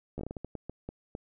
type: slowing click train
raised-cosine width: 2 ms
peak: -24 dBFS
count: 12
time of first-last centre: 0.18-1.151 s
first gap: 13 ms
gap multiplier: 1.35
effects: none